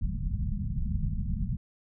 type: low-pass noise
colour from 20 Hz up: pink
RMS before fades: -30 dBFS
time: 0.01-1.57 s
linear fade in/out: 10 ms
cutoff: 220 Hz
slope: 96 dB/octave
effects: none